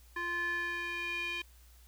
square tone with band-pass filter sweep, 346.8 Hz, F4, 12 cents flat, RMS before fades -36 dBFS, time 0.16-1.42 s, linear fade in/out 5 ms, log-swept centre 1500 to 2700 Hz, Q 4.9, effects added 60 Hz sine -56 dBFS peak until 1.87 s + white hiss -64 dBFS RMS until 1.87 s

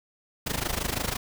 pink noise with amplitude modulation, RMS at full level -26 dBFS, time 0.46-1.17 s, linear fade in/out 10 ms, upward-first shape sine, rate 25.9 Hz, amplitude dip 85%, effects none

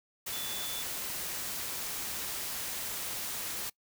sine tone in noise, 3474 Hz, A7, 23 cents flat, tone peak -40 dBFS, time 0.32-0.83 s, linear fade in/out 10 ms, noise white, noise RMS -37 dBFS, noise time 0.26-3.7 s, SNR -6 dB, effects noise-tail reverb RT60 0.1 s tail -23 dB re dry

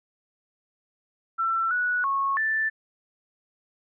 sine tone with pitch steps, 1342 / 1470 / 1098 / 1764 Hz, E6 / F#6 / C#6 / A6, +31 / -12 / -17 / +4 cents, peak -22 dBFS, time 1.38-2.7 s, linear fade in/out 20 ms, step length 330 ms, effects none

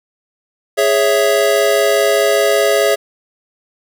square chord, C# minor, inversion second, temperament equal, 415.3 / 554.4 / 659.3 Hz, G#4 / C#5 / E5, 0 / 0 / 0 cents, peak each -16 dBFS, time 0.77-2.96 s, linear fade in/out 20 ms, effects none

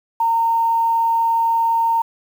sine tone with quantisation, 917 Hz, A#5, 29 cents flat, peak -14 dBFS, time 0.2-2.02 s, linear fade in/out 5 ms, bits 7, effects none

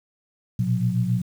sine tone cluster, 116.9 / 124.3 / 181 Hz, A#2 / B2 / F#3, +5 / +12 / -38 cents, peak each -24 dBFS, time 0.59-1.22 s, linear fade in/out 5 ms, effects 8-bit

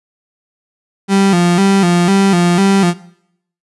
35% pulse tone with vibrato, 185 Hz, F#3, in tune, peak -7 dBFS, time 1.08-2.94 s, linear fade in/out 50 ms, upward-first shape square, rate 2 Hz, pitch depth 100 cents each way, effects noise-tail reverb RT60 0.7 s tail -19 dB re dry + resampled to 24000 Hz

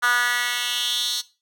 10% pulse tone with high-pass filter sweep, 243.2 Hz, B3, 26 cents flat, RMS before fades -23 dBFS, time 0.02-1.22 s, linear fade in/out 20 ms, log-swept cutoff 1400 to 4400 Hz, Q 3.6, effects noise-tail reverb RT60 0.3 s tail -18 dB re dry

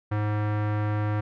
square tone with low-pass filter, 105.3 Hz, G#2, 24 cents sharp, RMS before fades -26 dBFS, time 0.11-1.21 s, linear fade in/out 10 ms, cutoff 1600 Hz, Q 1.4, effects none

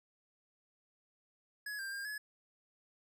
square tone with pitch steps, 1684 / 1586 / 1607 / 1698 Hz, G#6 / G6 / G6 / G#6, +24 / +20 / +43 / +38 cents, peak -40 dBFS, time 1.66-2.18 s, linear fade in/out 5 ms, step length 130 ms, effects none

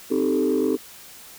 sine chord, A half-diminished seventh, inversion first, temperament equal, 261.6 / 311.1 / 392 / 440 Hz, C4 / Eb4 / G4 / A4, 0 / 0 / 0 / 0 cents, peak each -23 dBFS, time 0.1-0.77 s, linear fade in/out 20 ms, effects tanh soft clip ceiling -13 dBFS + white hiss -44 dBFS RMS until 1.38 s

